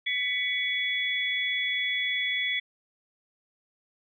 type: tone cluster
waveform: sine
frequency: 1982 / 2239 / 3399 Hz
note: B6 / C#7 / G#7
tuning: +6 / +17 / +39 cents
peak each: -30 dBFS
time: 0.06-2.6 s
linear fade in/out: 10 ms
effects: none